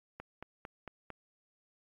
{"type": "click train", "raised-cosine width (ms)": 0.5, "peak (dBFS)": -28, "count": 5, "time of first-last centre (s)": [0.2, 1.103], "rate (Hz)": 4.43, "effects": ["AAC 64 kbps"]}